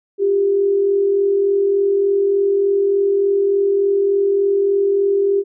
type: tone pair together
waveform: sine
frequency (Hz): 354.7 / 398.1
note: F4 / G4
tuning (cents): +27 / +27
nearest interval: major second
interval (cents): 200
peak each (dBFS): -24 / -13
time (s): 0.18-5.44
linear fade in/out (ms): 50
effects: none

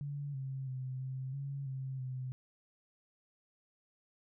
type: tone with pitch steps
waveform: sine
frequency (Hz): 143.1 / 133.8 / 129.6 / 131.3 / 139 / 132.7 / 128.8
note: D3 / C3 / C3 / C3 / C#3 / C3 / C3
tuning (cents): -45 / +39 / -16 / +6 / +5 / +25 / -27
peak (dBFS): -37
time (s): 0.01-2.32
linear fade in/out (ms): 0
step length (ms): 330
effects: none

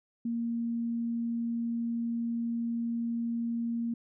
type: tone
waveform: sine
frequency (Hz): 233.1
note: A#3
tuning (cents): 0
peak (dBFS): -29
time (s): 0.25-3.94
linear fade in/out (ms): 5
effects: none

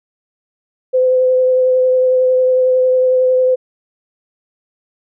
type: tone with vibrato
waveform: sine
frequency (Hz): 511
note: C5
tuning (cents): -41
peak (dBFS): -9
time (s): 0.93-3.56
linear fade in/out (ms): 20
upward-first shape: triangle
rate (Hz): 11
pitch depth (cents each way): 15
effects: none

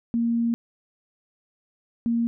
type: tone pair in turn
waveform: sine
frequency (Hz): 233.1 / 233.1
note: A#3 / A#3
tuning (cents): 0 / 0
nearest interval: unison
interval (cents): 0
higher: neither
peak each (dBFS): -20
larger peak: neither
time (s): 0.14-0.54 / 2.06-2.27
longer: first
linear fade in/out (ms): 0
effects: none

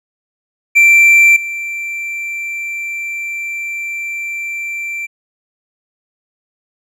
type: tone with level steps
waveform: triangle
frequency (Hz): 2349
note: D7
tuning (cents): 0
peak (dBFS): -3 / -18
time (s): 0.75-5.07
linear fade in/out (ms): 20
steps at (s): 1.36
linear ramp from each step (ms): 5
effects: none

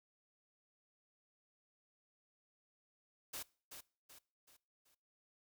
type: noise with echo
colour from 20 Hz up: white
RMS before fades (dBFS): -45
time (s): 3.33-3.43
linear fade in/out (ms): 10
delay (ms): 380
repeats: 4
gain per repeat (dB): -7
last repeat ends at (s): 4.95
effects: noise-tail reverb RT60 0.4 s tail -22 dB re dry

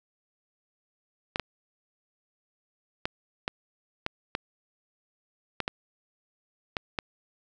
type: clicks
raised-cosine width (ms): 0.3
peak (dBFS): -12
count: 10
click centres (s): 1.359 / 1.397 / 3.055 / 3.479 / 4.064 / 4.351 / 5.603 / 5.679 / 6.768 / 6.988
effects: none

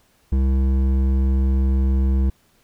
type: tone with hard clipping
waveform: sine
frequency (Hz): 66.2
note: C2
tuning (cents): +21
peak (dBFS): -17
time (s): 0.32-2.3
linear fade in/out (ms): 5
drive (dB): 10
effects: pink hiss -60 dBFS RMS until 2.63 s

